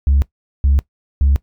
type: tone bursts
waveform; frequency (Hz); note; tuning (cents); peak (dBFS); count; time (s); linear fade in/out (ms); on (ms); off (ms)
sine; 69.3; C#2; 0; -8; 3; 0.07-1.36; 0; 150; 420
effects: noise-tail reverb RT60 0.1 s tail -20 dB re dry + tanh soft clip ceiling -7 dBFS